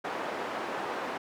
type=band-pass noise; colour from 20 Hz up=white; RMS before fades=-35 dBFS; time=0.04-1.18 s; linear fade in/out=10 ms; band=300 to 1100 Hz; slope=12 dB/octave; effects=none